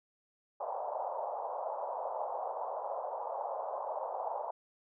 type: band-pass noise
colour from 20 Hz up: pink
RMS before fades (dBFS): -38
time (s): 0.6-4.51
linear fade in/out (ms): 5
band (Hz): 550 to 980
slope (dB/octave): 48
effects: none